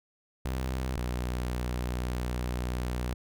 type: tone pair in turn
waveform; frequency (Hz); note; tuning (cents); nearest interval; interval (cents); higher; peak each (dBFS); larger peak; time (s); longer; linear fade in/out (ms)
sawtooth; 64.3 / 61.44; C2 / B1; -30 / -8; minor second; 78; first; -26; neither; 0.45-0.97 / 0.97-3.14; second; 5
effects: none